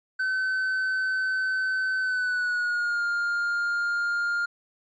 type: tone with pitch glide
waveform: triangle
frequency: 1525 to 1406.5 Hz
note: G6 to F6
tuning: -48 to +12 cents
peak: -22 dBFS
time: 0.19-4.46 s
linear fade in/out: 10 ms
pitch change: -140 cents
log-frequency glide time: 2-3.05 s
effects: resampled to 16000 Hz